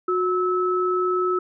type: tone pair together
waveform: sine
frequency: 364.5 / 1300 Hz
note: F#4 / E6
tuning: -26 / -24 cents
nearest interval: octave + minor seventh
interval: 2202 cents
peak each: -21 / -23 dBFS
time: 0.08-1.39 s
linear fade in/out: 5 ms
effects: none